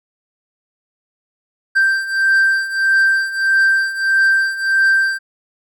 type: beating tone pair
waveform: triangle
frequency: 1568 / 1569.6 Hz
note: G6 / G6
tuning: 0 / +2 cents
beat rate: 1.6 Hz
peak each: -16 / -12 dBFS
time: 1.75-5.19 s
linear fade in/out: 20 ms
effects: none